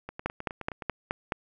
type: two click trains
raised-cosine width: 0.5 ms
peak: -13 / -22 dBFS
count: 6 / 8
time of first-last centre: 0.26-1.322 / 0.09-0.822 s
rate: 4.71 / 9.56 Hz
effects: none